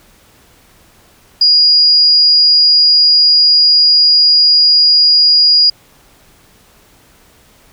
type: tone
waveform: sine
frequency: 4872 Hz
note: D#8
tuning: 37 cents flat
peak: -5 dBFS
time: 1.41-5.7 s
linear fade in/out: 5 ms
effects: pink hiss -47 dBFS RMS until 7.72 s